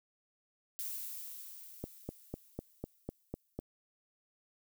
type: noise with exponential decay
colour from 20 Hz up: violet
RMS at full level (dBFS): -39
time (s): 0.79-3.6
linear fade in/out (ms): 0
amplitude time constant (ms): 610
type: click train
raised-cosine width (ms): 2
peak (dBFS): -25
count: 8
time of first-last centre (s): 1.84-3.59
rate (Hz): 4
effects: none